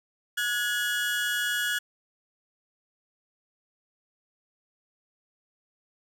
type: tone pair together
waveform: 30% pulse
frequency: 1452.5 / 1677 Hz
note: F#6 / G#6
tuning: -32 / +16 cents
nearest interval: major second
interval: 248 cents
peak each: -26 / -26 dBFS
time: 0.37-1.79 s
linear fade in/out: 10 ms
effects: none